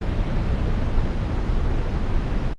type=noise; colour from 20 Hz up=brown; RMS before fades=-21 dBFS; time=0.01-2.54 s; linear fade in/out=10 ms; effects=low-pass 4000 Hz 12 dB/octave + Opus 24 kbps